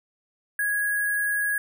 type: tone with sample-and-hold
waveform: sine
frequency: 1661.2 Hz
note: G#6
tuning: in tune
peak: -22 dBFS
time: 0.59-1.58 s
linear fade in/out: 2 ms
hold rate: 11025 Hz
effects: none